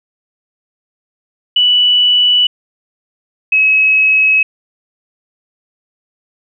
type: tone pair in turn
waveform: sine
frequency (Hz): 2960 / 2564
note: F#7 / E7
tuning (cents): 0 / -49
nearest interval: major second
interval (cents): 249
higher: first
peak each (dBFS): -7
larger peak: neither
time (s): 1.56-2.47 / 3.52-4.43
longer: neither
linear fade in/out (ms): 5
effects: none